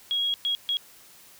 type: tone bursts at uneven times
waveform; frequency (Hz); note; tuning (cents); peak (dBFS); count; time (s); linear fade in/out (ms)
sine; 3303; G#7; -10; -23; 3; 0.11-0.34 / 0.45-0.55 / 0.69-0.77; 0
effects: white hiss -52 dBFS RMS until 1.39 s